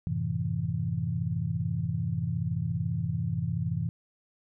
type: chord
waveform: sine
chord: F# half-diminished seventh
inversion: none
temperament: equal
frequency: 92.5 / 110 / 130.81 / 164.81 Hz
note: F#2 / A2 / C3 / E3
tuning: 0 / 0 / 0 / 0 cents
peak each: -35 / -33 / -33 / -31 dBFS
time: 0.07-3.89 s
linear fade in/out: 0 ms
effects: none